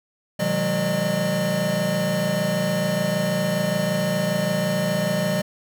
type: tone cluster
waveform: square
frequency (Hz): 126.6 / 158.6 / 183.8 / 210.5 / 606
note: B2 / D#3 / F#3 / G#3 / D#5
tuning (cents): +43 / +33 / -11 / +24 / -46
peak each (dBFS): -33 / -29 / -26 / -31 / -25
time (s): 0.39-5.42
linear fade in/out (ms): 10
effects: none